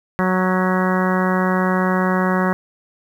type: harmonic tone with a mistuned harmonic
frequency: 185 Hz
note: F#3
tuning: in tune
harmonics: 1 / 2 / 3 / 4 / 5 / 6 / 7 / 8 / 9 / 10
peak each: -18 / -24 / -25 / -28 / -27 / -25 / -29 / -29 / -28 / -30 dBFS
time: 0.19-2.53 s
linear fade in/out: 0 ms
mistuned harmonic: 10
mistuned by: +59 cents
effects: 8-bit